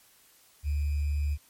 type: tone with sample-and-hold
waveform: sine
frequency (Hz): 73.1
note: D2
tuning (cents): -7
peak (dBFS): -25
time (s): 0.63-1.38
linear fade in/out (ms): 50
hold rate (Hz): 2450
effects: white hiss -60 dBFS RMS until 1.49 s + MP3 64 kbps